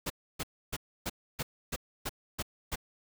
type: noise bursts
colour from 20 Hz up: pink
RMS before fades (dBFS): -34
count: 9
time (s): 0.06-2.758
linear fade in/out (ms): 10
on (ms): 42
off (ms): 290
effects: none